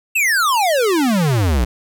square exponential sweep, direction down, 2742 to 55.6 Hz, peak -14 dBFS, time 0.15-1.65 s, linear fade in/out 10 ms, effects none

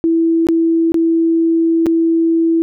sine tone with dropouts, 329.6 Hz, E4, in tune, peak -10 dBFS, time 0.04-2.62 s, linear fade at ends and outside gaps 0 ms, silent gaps 0.469-0.487 / 0.92-0.943 / 1.86-1.866 s, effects none

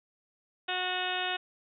harmonic tone, 365.7 Hz, F#4, 20 cents flat, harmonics 1 / 2 / 3 / 4 / 5 / 6 / 7 / 8 / 9 / 10, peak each -41 / -35 / -43 / -37 / -39 / -46 / -38 / -37 / -44 / -39 dBFS, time 0.68-1.37 s, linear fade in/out 10 ms, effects none

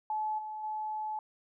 sine tone with level steps, 860 Hz, A5, 40 cents flat, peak -30 / -37 / -33 dBFS, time 0.1-1.19 s, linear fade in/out 2 ms, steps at 0.38 / 0.63 s, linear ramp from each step 10 ms, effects none

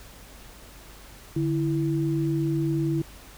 sine tone pair together, 146.83 / 329.4 Hz, D3 / E4, 0 / -1 cents, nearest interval octave + major second, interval 1399 cents, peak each -25 dBFS, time 1.36-3.02 s, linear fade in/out 5 ms, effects added 49 Hz sine -49 dBFS peak until 3.37 s + pink hiss -48 dBFS RMS until 3.37 s

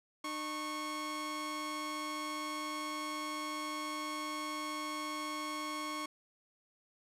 sawtooth tone pair together, 303.3 / 1099 Hz, D#4 / C#6, -44 / -15 cents, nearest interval octave + minor seventh, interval 2229 cents, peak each -38 / -35 dBFS, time 0.24-6.06 s, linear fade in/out 5 ms, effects low-pass 11000 Hz 12 dB/octave

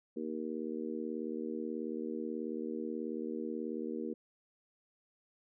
harmonic tone, 78.4 Hz, D#2, 14 cents sharp, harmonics 3 / 4 / 5 / 6, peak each -40 / -41 / -42 / -43 dBFS, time 0.16-4.14 s, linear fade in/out 10 ms, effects none

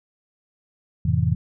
sine chord, F major seventh, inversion none, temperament just, 87.31 / 109.13 / 130.96 / 163.7 Hz, F2 / A2 / C3 / E3, 0 / -14 / +2 / -12 cents, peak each -23 dBFS, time 1.05-1.35 s, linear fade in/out 5 ms, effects none

